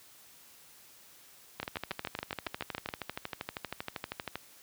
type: two click trains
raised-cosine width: 0.3 ms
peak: -19 / -18 dBFS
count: 36 / 10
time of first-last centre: 1.6-4.356 / 1.63-2.889 s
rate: 12.7 / 7.15 Hz
effects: white hiss -57 dBFS RMS until 4.62 s + high-pass 60 Hz 12 dB/octave